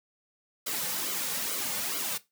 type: noise with flanger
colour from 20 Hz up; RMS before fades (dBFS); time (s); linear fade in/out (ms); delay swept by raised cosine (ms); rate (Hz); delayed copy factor
white; -32; 0.66-2.18; 10; 1.1 to 3.1; 2.3; -0.75
effects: noise-tail reverb RT60 0.2 s tail -17 dB re dry + high-pass 150 Hz 12 dB/octave